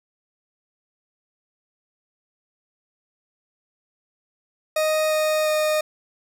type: tone with pitch steps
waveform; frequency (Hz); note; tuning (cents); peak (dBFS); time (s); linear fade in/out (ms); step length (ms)
40% pulse; 622.3 / 618.7 / 615.2; D#5 / D#5 / D#5; 0 / -10 / -20; -18; 4.76-5.81; 5; 350
effects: none